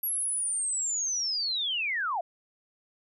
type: linear sweep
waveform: sine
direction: down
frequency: 11540 to 637 Hz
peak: -27 dBFS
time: 0.03-2.21 s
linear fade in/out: 5 ms
effects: none